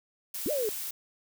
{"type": "noise", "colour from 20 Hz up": "blue", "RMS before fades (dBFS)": -36, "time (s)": [0.34, 0.91], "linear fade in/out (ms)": 5}
{"type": "linear two-way sweep", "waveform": "sine", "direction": "up then down", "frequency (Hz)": [209.5, 622.3, 401], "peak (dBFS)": -27, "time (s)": [0.46, 0.69], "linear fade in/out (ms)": 0, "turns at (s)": 0.51}
{"effects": []}